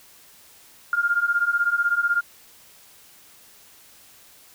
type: beating tone pair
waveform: sine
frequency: 1396.9 / 1412.9 Hz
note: F6 / F6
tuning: 0 / +20 cents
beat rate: 16 Hz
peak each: -23 / -21 dBFS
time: 0.93-2.21 s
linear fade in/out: 2 ms
effects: white hiss -51 dBFS RMS until 4.54 s